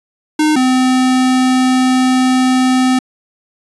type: tone pair in turn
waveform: square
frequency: 306.4 / 256.6 Hz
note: D#4 / C4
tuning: -27 / -34 cents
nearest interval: minor third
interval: 307 cents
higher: first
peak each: -10 dBFS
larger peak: neither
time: 0.39-0.56 / 0.56-2.99 s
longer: second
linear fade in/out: 5 ms
effects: resampled to 24000 Hz